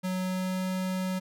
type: tone with pitch glide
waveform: square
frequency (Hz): 185 to 186.07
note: F#3 to F#3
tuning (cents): 0 to +10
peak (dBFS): -29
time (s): 0.03-1.2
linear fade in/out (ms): 20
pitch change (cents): +10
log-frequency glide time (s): 0.19-0.67
effects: none